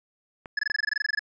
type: clicks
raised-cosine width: 0.5 ms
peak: -24 dBFS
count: 2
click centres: 0.458 / 0.7 s
type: tone bursts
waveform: square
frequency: 1709 Hz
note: G#6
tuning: 49 cents sharp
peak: -23 dBFS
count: 15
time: 0.57-1.193 s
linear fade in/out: 5 ms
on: 21 ms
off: 22 ms
effects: resampled to 16000 Hz